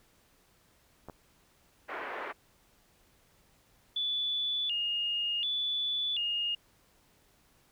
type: clicks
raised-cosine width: 1 ms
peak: -30 dBFS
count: 2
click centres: 1.086 / 1.098 s
type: band-pass noise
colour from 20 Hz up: white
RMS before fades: -39 dBFS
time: 1.88-2.33 s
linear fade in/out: 20 ms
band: 340 to 1900 Hz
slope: 24 dB/octave
type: tone with vibrato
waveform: sine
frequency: 3139 Hz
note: G7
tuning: 2 cents sharp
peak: -29 dBFS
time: 3.96-6.55 s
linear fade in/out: 5 ms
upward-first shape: square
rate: 0.68 Hz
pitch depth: 170 cents each way
effects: pink hiss -66 dBFS RMS until 7.71 s